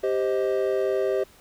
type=chord; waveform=triangle; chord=C minor; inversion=second; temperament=just; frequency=392.4 / 523.3 / 627.9 Hz; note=G4 / C5 / Eb5; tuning=+2 / 0 / +16 cents; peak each=-22 / -25 / -26 dBFS; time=0.03-1.24 s; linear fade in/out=10 ms; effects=pink hiss -54 dBFS RMS until 1.4 s